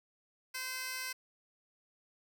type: tone with high-pass filter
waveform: 15% pulse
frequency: 515 Hz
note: C5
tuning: 28 cents flat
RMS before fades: -40 dBFS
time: 0.54-1.13 s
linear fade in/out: 10 ms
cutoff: 2200 Hz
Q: 0.75
effects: none